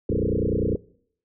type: tone with frequency modulation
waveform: sine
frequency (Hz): 261.6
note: C4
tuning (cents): 0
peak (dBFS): -20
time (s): 0.09-0.76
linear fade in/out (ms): 5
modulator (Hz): 30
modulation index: 7.5
effects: noise-tail reverb RT60 0.6 s tail -21 dB re dry